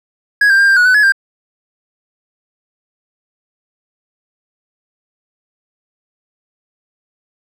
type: tone with pitch steps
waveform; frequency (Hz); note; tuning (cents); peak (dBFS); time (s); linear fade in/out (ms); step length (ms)
triangle; 1662 / 1581 / 1600 / 1584 / 1462 / 1504 / 1695 / 1588; G#6 / G6 / G6 / G6 / F#6 / F#6 / G#6 / G6; +1 / +14 / +35 / +18 / -21 / +28 / +35 / +22; -5; 0.41-1.122; 5; 89
effects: none